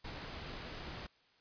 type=noise; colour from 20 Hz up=pink; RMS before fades=-45 dBFS; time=0.04-1.07 s; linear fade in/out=10 ms; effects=white hiss -69 dBFS RMS until 1.4 s + resampled to 11025 Hz